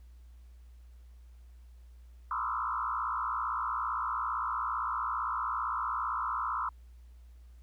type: tone with frequency modulation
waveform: sine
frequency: 1171 Hz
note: D6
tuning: 5 cents flat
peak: -30 dBFS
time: 2.31-6.69 s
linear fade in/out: 2 ms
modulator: 57.7 Hz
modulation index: 3.4
effects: added 60 Hz sine -50 dBFS peak until 7.62 s + pink hiss -72 dBFS RMS until 7.62 s